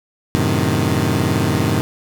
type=chord; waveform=20% pulse; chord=F# diminished seventh; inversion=none; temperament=equal; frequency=92.5 / 110 / 130.81 / 155.56 Hz; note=F#2 / A2 / C3 / Eb3; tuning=0 / 0 / 0 / 0 cents; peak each=-16 dBFS; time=0.35-1.81 s; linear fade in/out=0 ms; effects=none